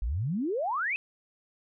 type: exponential sweep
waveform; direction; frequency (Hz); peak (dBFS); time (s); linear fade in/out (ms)
sine; up; 48.37 to 2637; -27; 0.02-0.96; 0
effects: none